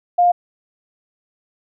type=tone; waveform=sine; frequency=706 Hz; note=F5; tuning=19 cents sharp; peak=-10 dBFS; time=0.18-0.32 s; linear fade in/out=10 ms; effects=none